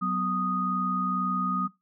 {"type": "tone cluster", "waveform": "sine", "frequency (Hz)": [186.6, 248.7, 1242], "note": ["F#3", "B3", "D#6"], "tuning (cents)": [15, 12, -3], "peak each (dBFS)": [-29, -35, -27], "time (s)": [0.01, 1.68], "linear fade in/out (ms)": 20, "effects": ["noise-tail reverb RT60 0.2 s tail -18 dB re dry"]}